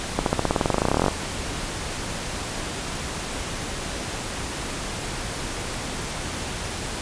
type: accelerating click train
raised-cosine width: 1 ms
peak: -5 dBFS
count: 23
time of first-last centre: 0.19-1.082 s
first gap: 72 ms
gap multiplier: 0.94
effects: pink hiss -30 dBFS RMS until 7.01 s + resampled to 22050 Hz